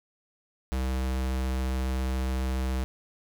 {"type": "tone", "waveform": "square", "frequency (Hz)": 64.8, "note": "C2", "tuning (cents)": -16, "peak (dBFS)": -27, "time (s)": [0.72, 2.84], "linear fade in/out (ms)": 0, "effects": []}